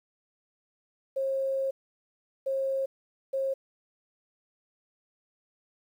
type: tone bursts at uneven times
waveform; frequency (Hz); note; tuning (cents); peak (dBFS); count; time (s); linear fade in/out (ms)
sine; 538; C5; +48; -26; 3; 1.16-1.71 / 2.46-2.86 / 3.33-3.54; 10
effects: 10-bit